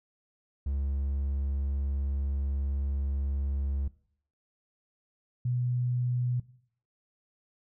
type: tone pair in turn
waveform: triangle / sine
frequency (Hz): 69.3 / 123.48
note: C#2 / B2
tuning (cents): 0 / 0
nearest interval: minor seventh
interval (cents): 1000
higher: second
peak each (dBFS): -26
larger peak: neither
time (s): 0.66-3.88 / 5.45-6.4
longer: first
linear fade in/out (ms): 5
effects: noise-tail reverb RT60 0.6 s tail -19 dB re dry